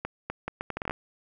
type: accelerating click train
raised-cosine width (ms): 0.5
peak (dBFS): -16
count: 11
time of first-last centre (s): 0.05-0.909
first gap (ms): 250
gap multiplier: 0.72
effects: none